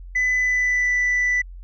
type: tone with pitch glide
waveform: sine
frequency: 2003 to 1980 Hz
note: B6 to B6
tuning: +24 to +4 cents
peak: -15 dBFS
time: 0.15-1.42 s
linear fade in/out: 10 ms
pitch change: -20 cents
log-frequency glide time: 0.37-0.91 s
effects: tanh soft clip ceiling -16 dBFS + added 44 Hz sine -35 dBFS peak until 1.63 s